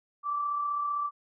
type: tone with amplitude modulation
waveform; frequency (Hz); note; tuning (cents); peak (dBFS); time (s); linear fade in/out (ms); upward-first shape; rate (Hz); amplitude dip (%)
sine; 1165; D6; -14; -26; 0.23-1.11; 50; sine; 35.5; 35
effects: none